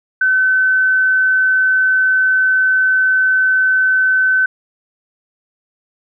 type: tone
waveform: sine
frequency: 1522 Hz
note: F#6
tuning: 48 cents sharp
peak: -10 dBFS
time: 0.21-4.46 s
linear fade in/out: 5 ms
effects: none